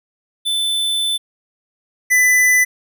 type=tone pair in turn; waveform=square; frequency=3520 / 1998.5 Hz; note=A7 / B6; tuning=0 / +20 cents; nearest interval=minor seventh; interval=980 cents; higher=first; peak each=-17 / -11 dBFS; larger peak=second; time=0.45-1.18 / 2.1-2.65 s; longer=first; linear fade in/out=20 ms; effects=none